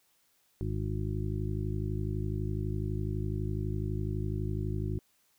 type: harmonic tone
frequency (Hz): 52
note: G#1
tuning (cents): +3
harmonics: 1 / 2 / 3 / 4 / 6 / 7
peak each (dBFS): -36 / -33 / -38 / -42 / -42 / -41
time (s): 0.61-4.99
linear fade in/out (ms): 0
effects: white hiss -70 dBFS RMS until 5.38 s